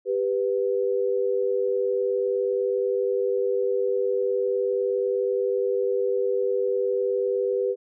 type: tone pair together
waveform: sine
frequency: 394.3 / 493.9 Hz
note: G4 / B4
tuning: +10 / 0 cents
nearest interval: major third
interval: 390 cents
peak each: -24 dBFS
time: 0.05-7.76 s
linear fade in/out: 50 ms
effects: none